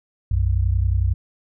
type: tone pair together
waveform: sine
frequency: 62.07 / 93 Hz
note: B1 / F#2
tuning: +9 / +9 cents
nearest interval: perfect fifth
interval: 700 cents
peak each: -19 dBFS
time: 0.31-1.14 s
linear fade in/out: 5 ms
effects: none